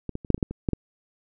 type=clicks; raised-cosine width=3 ms; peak=-17 / -17 / -26 / -6 / -7 / -28 / -9 / -20 / -10 / -11 dBFS; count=10; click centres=0.093 / 0.154 / 0.248 / 0.303 / 0.345 / 0.379 / 0.428 / 0.51 / 0.688 / 0.733 s; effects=none